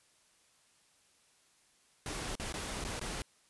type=noise with dropouts; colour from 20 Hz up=pink; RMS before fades=-39 dBFS; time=2.06-3.22 s; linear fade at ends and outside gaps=1 ms; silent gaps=2.354-2.398 / 2.525-2.54 / 2.841-2.849 / 2.995-3.013 s; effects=white hiss -68 dBFS RMS until 3.49 s + resampled to 24000 Hz